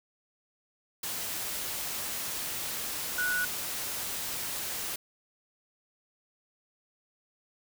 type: tone in noise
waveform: sine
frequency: 1471 Hz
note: F#6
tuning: 11 cents flat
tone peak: -27 dBFS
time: 3.18-3.45 s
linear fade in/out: 5 ms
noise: white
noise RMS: -35 dBFS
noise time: 1.03-4.96 s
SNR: +5 dB
effects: none